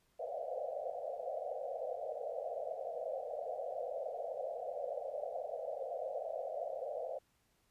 pink band-pass noise, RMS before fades -41 dBFS, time 0.19-7.19 s, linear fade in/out 10 ms, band 490 to 730 Hz, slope 96 dB/octave, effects pink hiss -75 dBFS RMS until 7.7 s + resampled to 32000 Hz

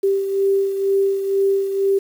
sine beating tone pair, 392 / 394.1 Hz, G4 / G4, 0 / +9 cents, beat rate 2.1 Hz, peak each -16 / -24 dBFS, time 0.03-1.99 s, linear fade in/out 10 ms, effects 7-bit

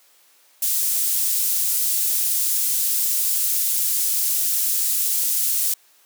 pink high-pass noise, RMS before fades -21 dBFS, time 0.62-5.74 s, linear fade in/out 5 ms, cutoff 9600 Hz, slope 12 dB/octave, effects white hiss -56 dBFS RMS until 6.05 s + high-pass 400 Hz 12 dB/octave

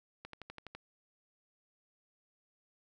click train, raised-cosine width 0.3 ms, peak -29 dBFS, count 7, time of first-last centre 0.25-0.75 s, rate 12 Hz, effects none

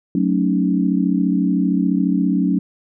sine chord, D# half-diminished seventh, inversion first, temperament equal, 185 / 220 / 277.2 / 311.1 Hz, F#3 / A3 / C#4 / D#4, 0 / 0 / 0 / 0 cents, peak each -18 / -22 / -19 / -24 dBFS, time 0.15-2.59 s, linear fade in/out 2 ms, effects none

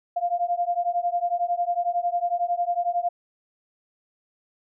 sine beating tone pair, 694 / 705 Hz, F5 / F5, -11 / +16 cents, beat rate 11 Hz, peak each -25 dBFS, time 0.16-3.09 s, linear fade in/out 10 ms, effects none

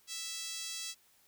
5% pulse tone with high-pass filter, 659.3 Hz, E5, in tune, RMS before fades -41 dBFS, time 0.07-0.95 s, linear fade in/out 50 ms, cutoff 3200 Hz, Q 0.76, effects white hiss -67 dBFS RMS until 1.27 s

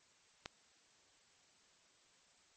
click, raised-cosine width 0.2 ms, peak -25 dBFS, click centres 0.459 s, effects white hiss -69 dBFS RMS until 2.56 s + MP3 32 kbps

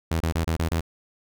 sawtooth tone bursts, 81.9 Hz, E2, 11 cents flat, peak -18 dBFS, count 6, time 0.11-0.808 s, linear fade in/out 5 ms, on 93 ms, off 28 ms, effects none

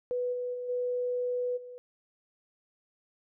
sine tone with level steps, 493.9 Hz, B4, in tune, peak -28 / -31 / -34 / -28 / -42 dBFS, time 0.11-1.78 s, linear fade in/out 0 ms, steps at 0.32 / 0.53 / 0.68 / 1.56 s, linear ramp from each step 20 ms, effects none

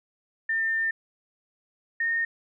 sine tone pair in turn, 1802 / 1837.7 Hz, A6 / A#6, +41 / -25 cents, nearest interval unison, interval 34 cents, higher second, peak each -23 dBFS, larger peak neither, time 0.49-0.91 / 2-2.25 s, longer first, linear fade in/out 5 ms, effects none

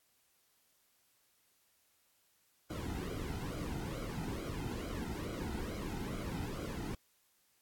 brown noise with flanger, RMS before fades -40 dBFS, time 2.7-6.95 s, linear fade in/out 5 ms, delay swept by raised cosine 1.1 to 1.81 ms, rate 2.3 Hz, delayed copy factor -0.8, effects white hiss -73 dBFS RMS until 7.61 s + AAC 64 kbps

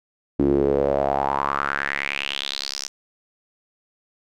sawtooth tone with band-pass filter sweep, 69.7 Hz, C#2, 10 cents sharp, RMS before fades -23 dBFS, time 0.39-2.88 s, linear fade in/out 5 ms, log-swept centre 300 to 5900 Hz, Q 4.9, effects none

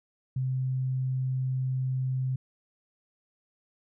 sine tone, 130 Hz, C3, 11 cents flat, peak -26 dBFS, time 0.36-2.36 s, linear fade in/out 5 ms, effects none

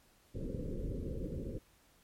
pink low-pass noise, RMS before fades -39 dBFS, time 0.34-1.59 s, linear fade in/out 20 ms, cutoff 540 Hz, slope 96 dB/octave, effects pink hiss -67 dBFS RMS until 2.03 s + MP3 64 kbps

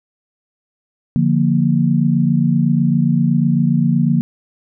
sine chord, Bb major, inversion first, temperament equal, 146.83 / 174.61 / 233.1 Hz, D3 / F3 / Bb3, 0 / 0 / 0 cents, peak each -16 dBFS, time 1.16-4.21 s, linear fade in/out 0 ms, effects none

